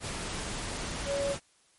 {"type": "tone in noise", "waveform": "sine", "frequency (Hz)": 561, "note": "C#5", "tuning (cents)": 21, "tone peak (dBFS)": -28, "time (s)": [1.05, 1.36], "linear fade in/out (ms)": 50, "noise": "pink", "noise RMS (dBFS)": -36, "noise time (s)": [0, 1.4], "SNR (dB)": 5, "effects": ["white hiss -65 dBFS RMS until 1.78 s", "MP3 48 kbps"]}